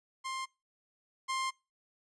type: tone pair in turn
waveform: sawtooth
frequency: 1055 / 1055 Hz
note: C6 / C6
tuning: +14 / +14 cents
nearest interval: unison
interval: 0 cents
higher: neither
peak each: -32 / -28 dBFS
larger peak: second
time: 0.24-0.46 / 1.28-1.51 s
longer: second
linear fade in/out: 20 ms
effects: noise-tail reverb RT60 0.3 s tail -26 dB re dry + resampled to 22050 Hz